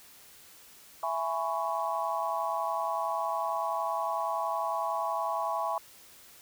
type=chord; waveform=sine; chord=C# minor seventh; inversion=first; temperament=just; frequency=665.2 / 831.5 / 997.9 / 1108.7 Hz; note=E5 / G#5 / B5 / C#6; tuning=+16 / +2 / +18 / 0 cents; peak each=-34 dBFS; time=1.03-5.78 s; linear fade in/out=2 ms; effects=white hiss -54 dBFS RMS until 6.41 s